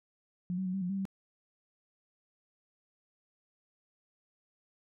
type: tone with pitch steps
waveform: sine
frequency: 179.2 / 188.8 / 183.5 / 193.6 / 178.6 / 195.7 / 193 Hz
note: F3 / F#3 / F#3 / G3 / F3 / G3 / G3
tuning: +45 / +35 / -14 / -21 / +39 / -3 / -27 cents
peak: -31 dBFS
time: 0.5-1.053 s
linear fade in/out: 0 ms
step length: 79 ms
effects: none